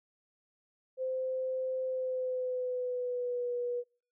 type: tone with pitch glide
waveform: sine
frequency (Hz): 518 to 486.1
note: C5 to B4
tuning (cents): -17 to -28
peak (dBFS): -31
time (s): 0.97-3.84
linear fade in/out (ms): 50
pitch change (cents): -111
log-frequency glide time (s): 1.85-3.54
effects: noise-tail reverb RT60 0.4 s tail -26 dB re dry